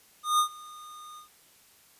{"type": "tone with ADSR envelope", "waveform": "square", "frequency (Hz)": 1224, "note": "D#6", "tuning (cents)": -29, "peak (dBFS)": -20, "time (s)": [0.23, 1.29], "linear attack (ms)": 160, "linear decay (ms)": 91, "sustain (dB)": -24, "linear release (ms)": 120, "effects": ["white hiss -59 dBFS RMS until 1.99 s", "resampled to 32000 Hz"]}